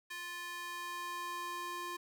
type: tone with high-pass filter sweep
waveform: square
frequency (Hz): 350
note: F4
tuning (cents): +4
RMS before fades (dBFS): -42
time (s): 0.1-1.97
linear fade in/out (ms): 10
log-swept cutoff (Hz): 1700 to 720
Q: 1.8
effects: none